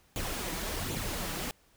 pink noise with flanger, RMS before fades -35 dBFS, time 0.16-1.51 s, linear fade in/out 0 ms, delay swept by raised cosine 0.28 to 6.18 ms, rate 1.3 Hz, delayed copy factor +0.55, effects pink hiss -65 dBFS RMS until 1.76 s

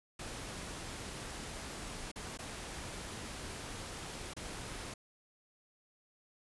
pink noise with dropouts, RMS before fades -44 dBFS, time 0.19-4.94 s, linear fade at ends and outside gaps 5 ms, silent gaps 2.116-2.158 / 2.375-2.388 / 4.336-4.365 s, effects resampled to 24000 Hz

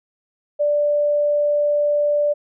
sine tone, 587.3 Hz, D5, in tune, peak -15 dBFS, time 0.59-2.34 s, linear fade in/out 20 ms, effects none

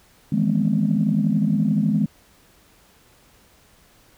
sine tone cluster, 157.4 / 169 / 207.9 / 241.6 / 258.7 Hz, D#3 / E3 / G#3 / B3 / C4, +20 / +43 / +2 / -38 / -19 cents, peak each -23 / -25 / -19 / -26 / -27 dBFS, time 0.32-2.06 s, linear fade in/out 5 ms, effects tanh soft clip ceiling -8 dBFS + pink hiss -55 dBFS RMS until 4.17 s

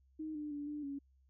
sine tone with pitch steps, 311.9 / 298.8 / 289.9 / 296.4 / 279.9 Hz, D#4 / D4 / D4 / D4 / C#4, +4 / +30 / -22 / +16 / +17 cents, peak -39 dBFS, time 0.19-0.99 s, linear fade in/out 10 ms, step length 160 ms, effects added 66 Hz sine -66 dBFS peak until 1.29 s

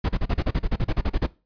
brown noise bursts, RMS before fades -21 dBFS, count 15, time 0.04-1.266 s, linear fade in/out 10 ms, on 50 ms, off 34 ms, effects noise-tail reverb RT60 0.3 s tail -21 dB re dry + resampled to 11025 Hz

